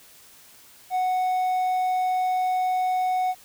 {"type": "tone", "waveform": "triangle", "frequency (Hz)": 739, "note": "F#5", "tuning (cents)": -2, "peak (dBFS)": -19, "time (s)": [0.9, 3.35], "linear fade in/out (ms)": 50, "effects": ["white hiss -51 dBFS RMS until 3.44 s"]}